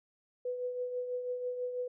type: tone with tremolo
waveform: sine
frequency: 496.4 Hz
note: B4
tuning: 9 cents sharp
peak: -31 dBFS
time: 0.45-1.88 s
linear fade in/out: 5 ms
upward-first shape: triangle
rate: 6.1 Hz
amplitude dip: 55%
effects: none